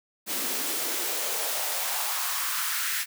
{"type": "noise with high-pass filter sweep", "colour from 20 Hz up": "white", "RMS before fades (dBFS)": -29, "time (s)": [0.26, 3.06], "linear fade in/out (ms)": 50, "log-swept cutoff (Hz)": [220, 1800], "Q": 2.5, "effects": []}